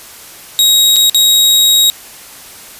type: tone with dropouts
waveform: sawtooth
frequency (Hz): 3797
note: A#7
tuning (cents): +31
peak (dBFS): -3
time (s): 0.59-1.9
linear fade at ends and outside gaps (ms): 0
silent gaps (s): 0.96-0.965 / 1.097-1.146
effects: white hiss -34 dBFS RMS until 2.79 s + resampled to 32000 Hz